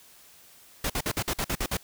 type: noise bursts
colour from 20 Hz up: pink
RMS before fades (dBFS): -28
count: 9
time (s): 0.84-1.771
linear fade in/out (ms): 5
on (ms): 59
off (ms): 50
effects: white hiss -54 dBFS RMS until 1.83 s

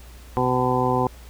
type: harmonic tone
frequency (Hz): 126.3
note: B2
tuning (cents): +39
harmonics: 1 / 2 / 3 / 4 / 6 / 7 / 8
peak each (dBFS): -26 / -26 / -26 / -26 / -26 / -26 / -26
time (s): 0.37-1.07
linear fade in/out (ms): 0
effects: added 60 Hz sine -41 dBFS peak until 1.29 s + pink hiss -49 dBFS RMS until 1.29 s

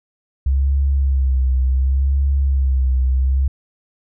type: tone with vibrato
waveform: sine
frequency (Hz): 66.7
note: C2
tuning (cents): +34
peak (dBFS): -13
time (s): 0.46-3.48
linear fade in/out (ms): 5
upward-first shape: sine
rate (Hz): 0.69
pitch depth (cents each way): 62
effects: none

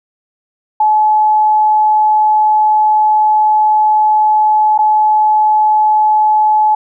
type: tone with dropouts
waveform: sine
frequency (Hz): 856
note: A5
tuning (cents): -48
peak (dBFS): -7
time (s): 0.8-6.75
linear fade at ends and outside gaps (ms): 5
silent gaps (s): 4.779-4.788
effects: none

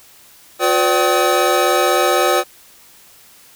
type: tone cluster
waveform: square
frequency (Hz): 359.3 / 504 / 580 / 768 / 1272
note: F4 / B4 / D5 / G5 / D#6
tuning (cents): +49 / +35 / -22 / -36 / +38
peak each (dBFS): -20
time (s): 0.59-2.44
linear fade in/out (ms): 50
effects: white hiss -46 dBFS RMS until 3.55 s

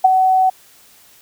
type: tone with ADSR envelope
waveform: sine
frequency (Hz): 752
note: F#5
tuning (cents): +28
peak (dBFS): -3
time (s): 0.04-0.5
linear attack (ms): 10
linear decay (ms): 18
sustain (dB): -7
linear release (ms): 9
effects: white hiss -48 dBFS RMS until 1.21 s

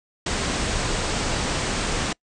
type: low-pass noise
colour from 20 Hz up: pink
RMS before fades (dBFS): -25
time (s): 0.26-2.13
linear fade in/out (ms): 5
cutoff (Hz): 8800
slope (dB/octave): 96
effects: noise-tail reverb RT60 0.1 s tail -26 dB re dry

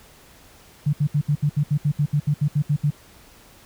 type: tone bursts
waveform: sine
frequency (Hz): 146.83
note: D3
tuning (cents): 0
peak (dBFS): -16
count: 15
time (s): 0.86-2.906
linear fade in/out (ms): 10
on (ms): 72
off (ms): 69
effects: pink hiss -50 dBFS RMS until 3.65 s

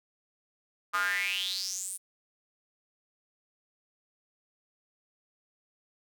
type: tone with high-pass filter sweep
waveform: square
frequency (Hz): 94.3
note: F#2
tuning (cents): +33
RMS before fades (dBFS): -32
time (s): 0.93-1.98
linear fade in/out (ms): 20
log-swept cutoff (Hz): 1200 to 10000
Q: 7.7
effects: none

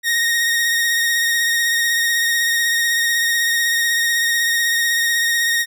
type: tone with vibrato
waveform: sawtooth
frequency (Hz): 1864.7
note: A#6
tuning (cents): 0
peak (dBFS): -12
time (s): 0.03-5.66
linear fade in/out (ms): 50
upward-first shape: triangle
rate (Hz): 16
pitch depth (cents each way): 31
effects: none

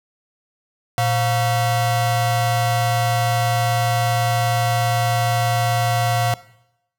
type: ring-modulated tone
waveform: 40% pulse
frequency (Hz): 412.5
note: G#4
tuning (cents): -12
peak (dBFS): -13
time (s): 0.98-6.34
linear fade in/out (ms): 0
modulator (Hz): 296
effects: noise-tail reverb RT60 0.8 s tail -19 dB re dry

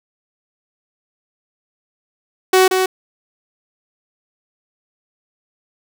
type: tone with echo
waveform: sawtooth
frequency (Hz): 374.3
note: F#4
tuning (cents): +20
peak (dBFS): -5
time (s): 2.53-2.68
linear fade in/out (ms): 5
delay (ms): 180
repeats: 1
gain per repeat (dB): -5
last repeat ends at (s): 2.86
effects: none

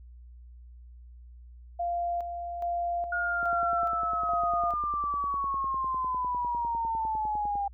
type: tone with tremolo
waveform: sine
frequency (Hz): 694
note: F5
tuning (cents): -11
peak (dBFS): -27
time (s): 1.79-4.74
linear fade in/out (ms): 10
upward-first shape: square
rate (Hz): 1.2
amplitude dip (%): 50
type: linear sweep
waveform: sine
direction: down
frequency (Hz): 1434 to 797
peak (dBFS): -27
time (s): 3.12-7.68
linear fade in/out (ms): 5
type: click train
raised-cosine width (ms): 2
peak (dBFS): -31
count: 42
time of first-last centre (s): 3.43-7.555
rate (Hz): 9.94
effects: added 60 Hz sine -46 dBFS peak until 7.73 s

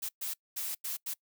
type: noise bursts at uneven times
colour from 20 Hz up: blue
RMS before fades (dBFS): -36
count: 5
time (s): 0.02-0.09 / 0.21-0.34 / 0.56-0.75 / 0.84-0.97 / 1.06-1.14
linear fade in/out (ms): 10
effects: noise-tail reverb RT60 0.1 s tail -24 dB re dry

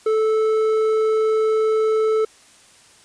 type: tone with hard clipping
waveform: sine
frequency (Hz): 437.4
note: A4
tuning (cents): -10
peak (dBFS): -17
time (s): 0.06-2.25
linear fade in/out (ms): 5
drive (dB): 6
effects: white hiss -50 dBFS RMS until 3.04 s + resampled to 22050 Hz

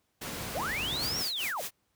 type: noise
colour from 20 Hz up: pink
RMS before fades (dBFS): -37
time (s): 0.21-1.23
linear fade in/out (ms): 10
type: linear two-way sweep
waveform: sine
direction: up then down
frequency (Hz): 379.6 to 5680 to 379.6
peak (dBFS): -31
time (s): 0.54-1.62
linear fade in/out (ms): 20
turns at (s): 1.18
type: noise with tremolo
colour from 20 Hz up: white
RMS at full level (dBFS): -36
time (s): 0.99-1.71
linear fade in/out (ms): 50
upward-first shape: sine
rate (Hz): 4.9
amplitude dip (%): 90
effects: pink hiss -75 dBFS RMS until 1.95 s + high-pass 60 Hz 12 dB/octave

